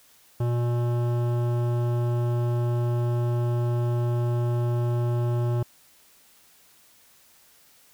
sine tone with hard clipping, 120 Hz, B2, 49 cents flat, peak -24 dBFS, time 0.4-5.63 s, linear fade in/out 5 ms, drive 15 dB, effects white hiss -57 dBFS RMS until 7.93 s

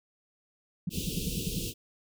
sine tone bursts, 174.61 Hz, F3, in tune, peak -27 dBFS, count 8, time 0.87-1.587 s, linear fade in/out 5 ms, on 24 ms, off 75 ms
pink band-stop noise, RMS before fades -35 dBFS, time 0.9-1.74 s, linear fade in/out 50 ms, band 500 to 2600 Hz, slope 96 dB/octave
effects none

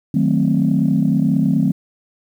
sine chord, D# diminished seventh, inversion none, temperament equal, 155.56 / 185 / 220 / 261.6 Hz, D#3 / F#3 / A3 / C4, 0 / 0 / 0 / 0 cents, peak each -18 dBFS, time 0.14-1.72 s, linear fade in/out 5 ms, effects tanh soft clip ceiling -5 dBFS + 8-bit

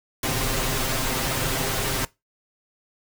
pink noise with comb filter, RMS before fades -25 dBFS, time 0.23-2.05 s, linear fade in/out 2 ms, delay 7.6 ms, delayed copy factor +0.7, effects noise-tail reverb RT60 0.2 s tail -20 dB re dry

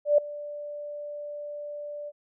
sine tone with ADSR envelope, 587.3 Hz, D5, in tune, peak -14 dBFS, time 0.05-2.12 s, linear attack 130 ms, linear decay 5 ms, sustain -20 dB, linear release 40 ms, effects none

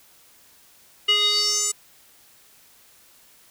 square tone with band-pass filter sweep, 415.3 Hz, G#4, in tune, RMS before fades -21 dBFS, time 1.08-1.72 s, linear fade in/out 10 ms, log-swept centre 2800 to 8000 Hz, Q 6.8, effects white hiss -54 dBFS RMS until 3.5 s

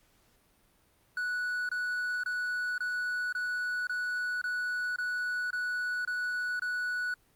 triangle tone bursts, 1475 Hz, F#6, 6 cents flat, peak -28 dBFS, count 11, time 1.17-7.14 s, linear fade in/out 2 ms, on 520 ms, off 25 ms, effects pink hiss -67 dBFS RMS until 7.35 s + Opus 48 kbps

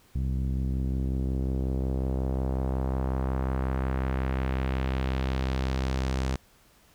sawtooth tone with low-pass filter sweep, 65.5 Hz, C2, 2 cents sharp, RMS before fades -28 dBFS, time 0.15-6.36 s, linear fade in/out 5 ms, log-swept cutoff 170 to 7200 Hz, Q 1.1, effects pink hiss -60 dBFS RMS until 6.94 s

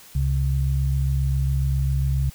sine tone pair together, 67.46 / 134.8 Hz, C#2 / C#3, -46 / -48 cents, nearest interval octave, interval 1198 cents, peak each -21 / -22 dBFS, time 0.15-2.3 s, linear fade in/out 5 ms, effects white hiss -47 dBFS RMS until 2.34 s

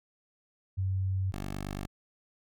sine / 10% pulse tone pair in turn, 95 / 48.98 Hz, F#2 / G1, +46 / -1 cents, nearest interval major seventh, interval 1147 cents, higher first, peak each -27 dBFS, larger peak neither, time 0.77-1.32 / 1.32-1.87 s, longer neither, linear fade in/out 20 ms, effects none

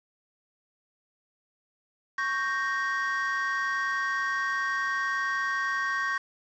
triangle chord, G diminished, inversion second, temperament equal, 1108.7 / 1568 / 1864.7 Hz, Db6 / G6 / Bb6, 0 / 0 / 0 cents, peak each -29 dBFS, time 2.18-6.18 s, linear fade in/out 5 ms, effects resampled to 16000 Hz + 8-bit

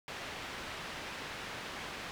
white low-pass noise, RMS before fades -43 dBFS, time 0.08-2.11 s, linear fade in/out 0 ms, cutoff 2700 Hz, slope 12 dB/octave, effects none

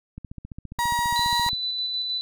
click train, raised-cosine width 5 ms, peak -24 dBFS, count 21, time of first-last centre 0.18-1.531 s, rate 14.8 Hz
35% pulse tone, 953 Hz, A#5, 38 cents sharp, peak -20 dBFS, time 0.79-1.49 s, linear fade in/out 0 ms
sine tone with tremolo, 3988 Hz, B7, 16 cents sharp, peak -24 dBFS, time 1.16-2.21 s, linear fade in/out 0 ms, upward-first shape square, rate 6.4 Hz, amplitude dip 25%
effects none

